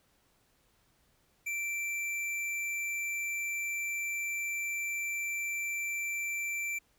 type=tone with tanh clipping; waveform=sine; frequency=2344 Hz; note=D7; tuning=4 cents flat; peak=-34 dBFS; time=1.46-6.79 s; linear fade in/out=10 ms; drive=15 dB; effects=pink hiss -70 dBFS RMS until 6.98 s